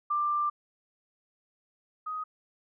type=tone pair in turn; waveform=sine; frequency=1185 / 1251.9 Hz; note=D6 / D#6; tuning=+15 / +10 cents; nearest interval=minor second; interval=95 cents; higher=second; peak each=-25 / -32 dBFS; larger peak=first; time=0.1-0.5 / 2.06-2.24 s; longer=first; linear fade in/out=10 ms; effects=none